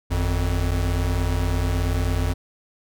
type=tone pair together; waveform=square; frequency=50.59 / 87.31 Hz; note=G#1 / F2; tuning=-45 / 0 cents; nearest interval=major sixth; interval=945 cents; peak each=-24 / -23 dBFS; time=0.1-2.34 s; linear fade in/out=20 ms; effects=none